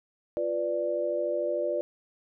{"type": "chord", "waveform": "sine", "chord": "B diminished", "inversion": "second", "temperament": "equal", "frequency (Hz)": [349.2, 493.9, 587.3], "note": ["F4", "B4", "D5"], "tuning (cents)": [0, 0, 0], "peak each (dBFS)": [-33, -32, -28], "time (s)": [0.37, 1.81], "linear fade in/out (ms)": 0, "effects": []}